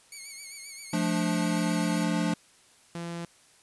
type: tone with vibrato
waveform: 5% pulse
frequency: 2217 Hz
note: C#7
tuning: in tune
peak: -30 dBFS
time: 0.12-2.04 s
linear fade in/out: 2 ms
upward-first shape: triangle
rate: 7.6 Hz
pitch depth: 75 cents each way
type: chord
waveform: square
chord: D minor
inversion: first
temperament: equal with one note detuned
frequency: 174.61 / 216.7 / 293.7 Hz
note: F3 / A3 / D4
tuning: 0 / -26 / 0 cents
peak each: -29 / -31 / -31 dBFS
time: 0.93-2.34 s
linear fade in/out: 5 ms
type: tone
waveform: sawtooth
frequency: 170.1 Hz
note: F3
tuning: 45 cents flat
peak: -30 dBFS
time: 2.95-3.25 s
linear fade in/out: 2 ms
effects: white hiss -59 dBFS RMS until 3.62 s + resampled to 24000 Hz